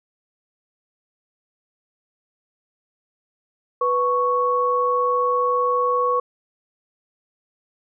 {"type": "tone pair together", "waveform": "sine", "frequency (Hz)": [493.9, 1108.8], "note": ["B4", "C#6"], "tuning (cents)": [0, 0], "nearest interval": "octave + major second", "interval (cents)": 1400, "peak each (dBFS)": [-21, -19], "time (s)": [3.81, 6.2], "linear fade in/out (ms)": 5, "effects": []}